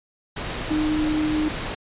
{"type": "tone in noise", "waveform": "sine", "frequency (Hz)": 306.9, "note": "D#4", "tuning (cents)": -24, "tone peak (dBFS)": -20, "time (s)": [0.7, 1.49], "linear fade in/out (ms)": 10, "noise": "pink", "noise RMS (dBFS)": -29, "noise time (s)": [0.36, 1.75], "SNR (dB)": 6, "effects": ["resampled to 8000 Hz"]}